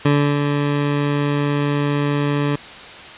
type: tone with ADSR envelope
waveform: 20% pulse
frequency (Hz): 144.6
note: D3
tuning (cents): -27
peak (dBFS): -7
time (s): 0.05-2.56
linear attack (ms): 5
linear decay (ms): 310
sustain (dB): -5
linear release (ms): 7
effects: white hiss -36 dBFS RMS until 3.17 s + resampled to 8000 Hz